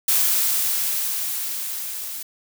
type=noise with level ramp; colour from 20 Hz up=blue; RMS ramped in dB=-18 to -32 dBFS; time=0.08-2.23 s; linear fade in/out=5 ms; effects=none